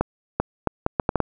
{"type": "accelerating click train", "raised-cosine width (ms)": 1, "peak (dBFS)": -5, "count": 8, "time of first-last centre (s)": [0.01, 1.203], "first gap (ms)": 390, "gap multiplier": 0.7, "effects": []}